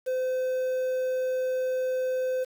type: tone with quantisation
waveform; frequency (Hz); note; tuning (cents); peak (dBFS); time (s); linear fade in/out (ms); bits
triangle; 513; C5; -34; -23; 0.06-2.45; 20; 8
effects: none